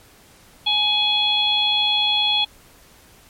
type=harmonic tone; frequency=840 Hz; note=G#5; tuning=19 cents sharp; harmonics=1 / 3 / 4 / 5; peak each=-26 / -26 / -17 / -28 dBFS; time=0.66-2.45 s; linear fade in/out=10 ms; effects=pink hiss -50 dBFS RMS until 3.29 s + MP3 64 kbps